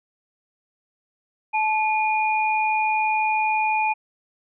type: tone pair together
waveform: sine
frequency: 866 / 2438 Hz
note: A5 / D#7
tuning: -28 / -36 cents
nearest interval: octave + tritone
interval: 1792 cents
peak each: -20 / -24 dBFS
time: 1.53-3.94 s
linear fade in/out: 20 ms
effects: none